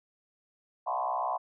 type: tone with frequency modulation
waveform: sine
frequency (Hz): 865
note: A5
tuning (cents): -30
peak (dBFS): -28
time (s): 0.86-1.38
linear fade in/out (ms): 20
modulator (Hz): 63.7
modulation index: 3.4
effects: none